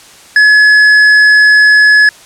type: tone with hard clipping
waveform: sine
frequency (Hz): 1700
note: G#6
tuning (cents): +40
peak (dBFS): -4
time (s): 0.36-2.09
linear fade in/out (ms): 2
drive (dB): 6
effects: white hiss -37 dBFS RMS until 2.25 s + low-pass 9000 Hz 12 dB/octave